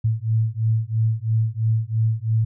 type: beating tone pair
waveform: sine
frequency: 110 / 113 Hz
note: A2 / A2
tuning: 0 / +47 cents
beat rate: 3 Hz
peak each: -21 dBFS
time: 0.04-2.45 s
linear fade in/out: 10 ms
effects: none